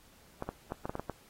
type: clicks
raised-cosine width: 1 ms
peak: -21 dBFS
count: 8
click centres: 0.424 / 0.49 / 0.721 / 0.855 / 0.895 / 0.954 / 0.996 / 1.097 s
effects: pink hiss -61 dBFS RMS until 1.29 s + AAC 48 kbps